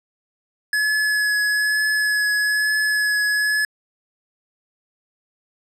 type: tone with vibrato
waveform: square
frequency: 1700 Hz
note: G#6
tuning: 40 cents sharp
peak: -18 dBFS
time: 0.73-3.65 s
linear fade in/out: 2 ms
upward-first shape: triangle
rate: 1.1 Hz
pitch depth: 14 cents each way
effects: low-pass 11000 Hz 12 dB/octave